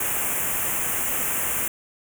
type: band-stop noise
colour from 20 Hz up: white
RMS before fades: -25 dBFS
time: 0-1.68 s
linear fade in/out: 5 ms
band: 2900 to 6700 Hz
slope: 48 dB/octave
effects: none